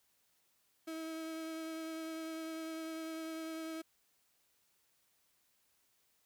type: tone with vibrato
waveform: 35% pulse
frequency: 321.6 Hz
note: E4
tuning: 43 cents flat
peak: -39 dBFS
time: 0.87-3.82 s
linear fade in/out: 10 ms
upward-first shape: sine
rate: 10 Hz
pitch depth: 14 cents each way
effects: white hiss -75 dBFS RMS until 6.25 s